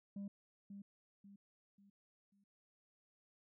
sine tone with echo, 199.8 Hz, G3, 33 cents sharp, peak -40 dBFS, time 0.16-0.28 s, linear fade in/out 5 ms, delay 540 ms, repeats 4, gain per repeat -8 dB, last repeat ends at 2.44 s, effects tanh soft clip ceiling -42 dBFS

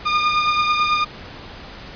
sawtooth beating tone pair, 1213 / 1222.1 Hz, D#6 / D#6, -44 / -31 cents, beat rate 9.1 Hz, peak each -13 / -20 dBFS, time 0.05-1.05 s, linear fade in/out 20 ms, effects pink hiss -37 dBFS RMS until 1.95 s + resampled to 11025 Hz

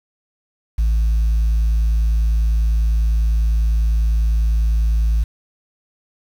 sine tone, 55 Hz, A1, in tune, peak -11 dBFS, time 0.78-5.24 s, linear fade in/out 10 ms, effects tanh soft clip ceiling -12 dBFS + 7-bit

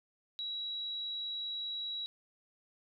sine tone, 3885 Hz, B7, 29 cents flat, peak -36 dBFS, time 0.39-2.06 s, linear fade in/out 0 ms, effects none

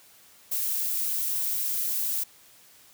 violet noise, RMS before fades -28 dBFS, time 0.51-2.24 s, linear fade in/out 10 ms, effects white hiss -55 dBFS RMS until 2.93 s + high-pass 60 Hz 12 dB/octave

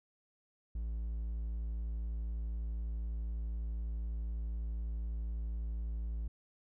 triangle tone, 56 Hz, A1, 31 cents sharp, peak -33 dBFS, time 0.75-6.28 s, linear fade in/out 5 ms, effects none

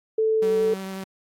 sine tone, 440 Hz, A4, in tune, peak -18 dBFS, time 0.18-0.74 s, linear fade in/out 5 ms
sawtooth tone with vibrato, 191.4 Hz, G3, 41 cents flat, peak -27 dBFS, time 0.42-1.04 s, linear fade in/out 5 ms, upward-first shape sine, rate 11 Hz, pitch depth 11 cents each way
effects AAC 64 kbps

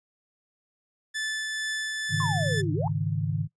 sawtooth tone with tremolo, 1747 Hz, A6, 13 cents flat, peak -24 dBFS, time 1.14-2.62 s, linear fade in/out 20 ms, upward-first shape triangle, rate 2.2 Hz, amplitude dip 25%
sine chord, Ab suspended fourth, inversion none, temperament equal with one note detuned, 103.83 / 138.59 / 156.83 Hz, Ab2 / Db3 / Eb3, 0 / 0 / +14 cents, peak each -30 / -30 / -28 dBFS, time 2.09-3.48 s, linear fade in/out 50 ms
sine exponential two-way sweep, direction down then up, 1108.7 to 288.8 to 938 Hz, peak -29 dBFS, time 2.2-2.88 s, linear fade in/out 2 ms, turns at 2.73 s
effects noise-tail reverb RT60 0.1 s tail -18 dB re dry + resampled to 22050 Hz

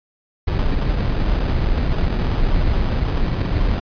brown noise with sample-and-hold, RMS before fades -18 dBFS, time 0.47-3.8 s, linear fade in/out 10 ms, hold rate 2100 Hz, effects resampled to 11025 Hz

